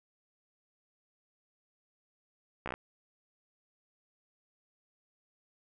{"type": "slowing click train", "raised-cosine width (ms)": 0.5, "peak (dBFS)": -21, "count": 6, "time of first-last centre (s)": [2.66, 2.74], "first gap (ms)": 15, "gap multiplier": 1.03, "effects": []}